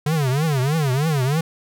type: tone with vibrato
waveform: square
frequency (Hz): 143.6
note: D3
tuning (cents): -39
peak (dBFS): -18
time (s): 0.06-1.41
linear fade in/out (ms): 5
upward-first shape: triangle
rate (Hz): 3.2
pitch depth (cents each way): 260
effects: none